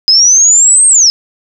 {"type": "linear two-way sweep", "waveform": "sine", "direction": "up then down", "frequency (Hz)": [5010, 8540, 5010], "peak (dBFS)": -3, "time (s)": [0.08, 1.1], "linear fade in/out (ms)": 0, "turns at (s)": 0.87, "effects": []}